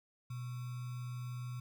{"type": "tone with sample-and-hold", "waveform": "sine", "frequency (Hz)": 123.47, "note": "B2", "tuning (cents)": 0, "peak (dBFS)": -39, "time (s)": [0.3, 1.6], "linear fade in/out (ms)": 5, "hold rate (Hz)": 1225, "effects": []}